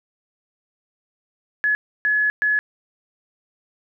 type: tone bursts at uneven times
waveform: sine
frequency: 1700 Hz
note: G#6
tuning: 40 cents sharp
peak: -16 dBFS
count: 3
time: 1.64-1.75 / 2.05-2.3 / 2.42-2.59 s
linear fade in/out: 0 ms
effects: none